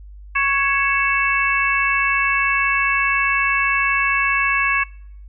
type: harmonic tone with a mistuned harmonic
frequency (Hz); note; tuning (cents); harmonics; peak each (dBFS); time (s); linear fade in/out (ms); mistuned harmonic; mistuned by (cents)
554.4; C#5; 0; 2 / 3 / 4 / 5; -21 / -21 / -21 / -21; 0.35-4.84; 10; 5; -74
effects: noise-tail reverb RT60 0.7 s tail -25 dB re dry + added 50 Hz sine -36 dBFS peak until 5.28 s